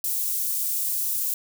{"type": "high-pass noise", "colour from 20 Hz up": "white", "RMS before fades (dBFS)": -26, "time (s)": [0.04, 1.34], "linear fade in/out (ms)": 2, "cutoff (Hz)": 9400, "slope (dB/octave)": 12, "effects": []}